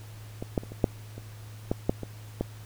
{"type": "clicks", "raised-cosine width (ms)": 2, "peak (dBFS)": [-20, -11, -27, -27, -7, -27, -12, -9, -21, -13], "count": 10, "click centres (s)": [0.425, 0.578, 0.635, 0.72, 0.842, 1.18, 1.715, 1.895, 2.033, 2.41], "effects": ["added 107 Hz sine -42 dBFS peak until 2.65 s", "pink hiss -52 dBFS RMS until 2.65 s"]}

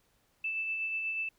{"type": "tone with tremolo", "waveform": "sine", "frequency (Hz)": 2640, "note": "E7", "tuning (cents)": 2, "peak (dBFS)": -30, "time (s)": [0.44, 1.29], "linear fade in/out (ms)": 5, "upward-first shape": "sine", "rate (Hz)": 8.2, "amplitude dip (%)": 30, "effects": ["pink hiss -71 dBFS RMS until 1.38 s"]}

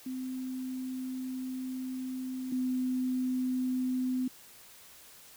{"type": "tone pair in turn", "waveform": "sine", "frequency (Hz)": [257.8, 255], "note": ["C4", "C4"], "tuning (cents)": [-26, -44], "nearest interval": "unison", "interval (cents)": 18, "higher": "first", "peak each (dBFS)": [-34, -28], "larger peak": "second", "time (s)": [[0.06, 2.52], [2.52, 4.28]], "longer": "first", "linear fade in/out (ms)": 5, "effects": ["white hiss -54 dBFS RMS until 5.36 s"]}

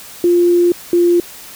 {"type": "tone pair in turn", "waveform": "sine", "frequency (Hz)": [349.2, 347.8], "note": ["F4", "F4"], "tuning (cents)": [0, -7], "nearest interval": "unison", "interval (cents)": 7, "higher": "first", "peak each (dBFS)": -8, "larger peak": "neither", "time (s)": [[0.24, 0.72], [0.93, 1.2]], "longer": "first", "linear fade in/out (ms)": 2, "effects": ["white hiss -35 dBFS RMS until 1.55 s"]}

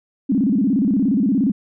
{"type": "tone with vibrato", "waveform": "sine", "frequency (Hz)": 236.3, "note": "A#3", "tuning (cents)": 24, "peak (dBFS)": -14, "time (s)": [0.29, 1.52], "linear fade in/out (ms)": 10, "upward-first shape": "square", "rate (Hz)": 17, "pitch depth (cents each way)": 250, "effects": []}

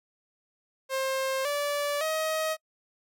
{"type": "tone with pitch steps", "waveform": "sawtooth", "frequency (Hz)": [531, 579.1, 631.5], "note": ["C5", "D5", "D#5"], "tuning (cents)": [25, -24, 26], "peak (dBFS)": -23, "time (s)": [0.89, 2.57], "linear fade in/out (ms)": 50, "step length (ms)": 560, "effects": ["noise-tail reverb RT60 0.1 s tail -26 dB re dry"]}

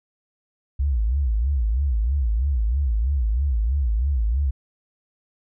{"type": "tone with vibrato", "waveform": "sine", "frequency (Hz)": 61.74, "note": "B1", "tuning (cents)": 0, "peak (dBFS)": -18, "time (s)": [0.79, 4.51], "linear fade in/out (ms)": 10, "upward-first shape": "sine", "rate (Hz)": 3.1, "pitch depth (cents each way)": 270, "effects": []}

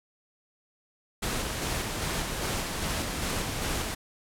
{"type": "noise with tremolo", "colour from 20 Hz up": "pink", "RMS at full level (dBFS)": -30, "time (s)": [1.22, 3.95], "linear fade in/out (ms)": 10, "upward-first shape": "square", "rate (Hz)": 2.5, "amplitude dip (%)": 25, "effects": ["low-pass 12000 Hz 12 dB/octave"]}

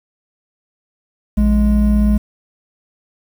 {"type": "tone pair together", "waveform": "triangle", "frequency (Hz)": [58.03, 208.6], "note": ["A#1", "G#3"], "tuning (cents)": [-7, 8], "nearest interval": "octave + minor seventh", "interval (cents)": 2215, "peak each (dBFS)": -11, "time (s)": [1.37, 2.18], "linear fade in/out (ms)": 10, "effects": ["7-bit"]}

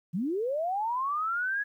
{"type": "linear sweep", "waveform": "sine", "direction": "up", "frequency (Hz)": [153.1, 1691], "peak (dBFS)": -27, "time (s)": [0.13, 1.64], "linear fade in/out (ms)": 20, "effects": ["11-bit"]}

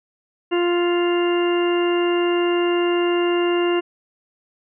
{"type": "harmonic tone", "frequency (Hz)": 349.2, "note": "F4", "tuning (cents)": 0, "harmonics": [1, 2, 3, 4, 5, 6, 8], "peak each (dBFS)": [-17, -29, -29, -33, -35, -35, -29], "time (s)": [0.51, 3.81], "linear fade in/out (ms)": 20, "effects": []}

